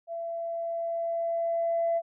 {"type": "tone with level ramp", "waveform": "sine", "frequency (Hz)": 672, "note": "E5", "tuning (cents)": 33, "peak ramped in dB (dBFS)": [-32, -22], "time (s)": [0.07, 2.02], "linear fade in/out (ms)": 50, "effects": ["tanh soft clip ceiling -19 dBFS"]}